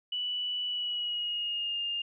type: tone with pitch glide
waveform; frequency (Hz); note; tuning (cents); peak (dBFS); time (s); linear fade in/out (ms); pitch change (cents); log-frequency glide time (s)
sine; 2960 to 2817; F#7 to F7; 0 to +14; -30; 0.12-2.02; 5; -86; 0.66-1.8
effects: none